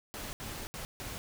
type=noise bursts at uneven times; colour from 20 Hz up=pink; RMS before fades=-41 dBFS; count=4; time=0.14-0.33 / 0.4-0.67 / 0.74-0.85 / 1-1.18 s; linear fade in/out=0 ms; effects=none